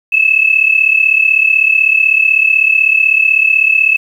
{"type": "tone pair together", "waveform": "sine", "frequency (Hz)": [2592, 2628], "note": ["E7", "E7"], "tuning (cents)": [-30, -6], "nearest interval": "unison", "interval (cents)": 24, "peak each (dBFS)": -10, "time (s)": [0.12, 3.97], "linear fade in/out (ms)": 10, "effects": ["7-bit"]}